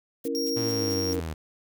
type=noise bursts; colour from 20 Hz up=blue; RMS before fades=-42 dBFS; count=5; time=0.24-1.16 s; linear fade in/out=5 ms; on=40 ms; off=180 ms
type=chord; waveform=sine; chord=A# diminished; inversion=first; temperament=equal; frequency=277.2 / 329.6 / 466.2 Hz; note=C#4 / E4 / A#4; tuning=0 / 0 / 0 cents; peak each=-31 / -33 / -29 dBFS; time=0.25-1.2 s; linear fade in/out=2 ms
type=tone; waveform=45% pulse; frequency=5588 Hz; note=F8; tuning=in tune; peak=-30 dBFS; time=0.35-1.13 s; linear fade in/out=0 ms
type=linear sweep; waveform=sawtooth; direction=down; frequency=120 to 76.4 Hz; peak=-27 dBFS; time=0.56-1.34 s; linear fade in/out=10 ms
effects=none